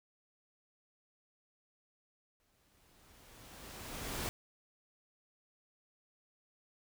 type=noise with exponential growth; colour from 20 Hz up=pink; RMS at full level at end=-37 dBFS; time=2.4-4.29 s; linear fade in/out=0 ms; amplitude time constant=410 ms; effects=none